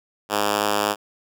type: tone with high-pass filter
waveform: 5% pulse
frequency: 103.5 Hz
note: G#2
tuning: 5 cents flat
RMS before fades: -22 dBFS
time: 0.29-0.96 s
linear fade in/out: 50 ms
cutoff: 250 Hz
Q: 0.5
effects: none